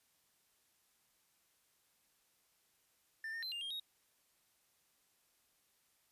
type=tone with pitch steps; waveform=triangle; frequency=1787 / 1827 / 4092 / 2806 / 3217 / 3766 Hz; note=A6 / A#6 / C8 / F7 / G7 / A#7; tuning=+26 / -35 / -39 / +8 / +44 / +17 cents; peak=-39 dBFS; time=3.24-3.798 s; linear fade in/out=2 ms; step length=93 ms; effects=white hiss -75 dBFS RMS until 6.11 s + resampled to 32000 Hz